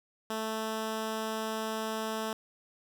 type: tone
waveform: 10% pulse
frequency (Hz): 220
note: A3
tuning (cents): 0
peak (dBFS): -24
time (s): 0.3-2.33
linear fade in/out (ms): 2
effects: none